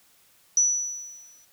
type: tone with exponential decay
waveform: sine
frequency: 5920 Hz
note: F#8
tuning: in tune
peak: -15 dBFS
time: 0.57-1.45 s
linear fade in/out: 2 ms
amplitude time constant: 190 ms
effects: white hiss -60 dBFS RMS until 1.52 s